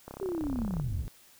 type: click train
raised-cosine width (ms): 1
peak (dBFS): -27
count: 25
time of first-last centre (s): 0.08-0.799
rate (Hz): 33.4
type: linear sweep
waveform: sine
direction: down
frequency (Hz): 394.9 to 61.74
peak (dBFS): -30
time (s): 0.21-1.02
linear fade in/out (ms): 5
type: low-pass noise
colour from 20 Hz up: pink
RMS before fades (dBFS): -38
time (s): 0.41-1.08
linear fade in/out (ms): 0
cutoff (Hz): 140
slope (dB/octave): 12
effects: white hiss -58 dBFS RMS until 1.39 s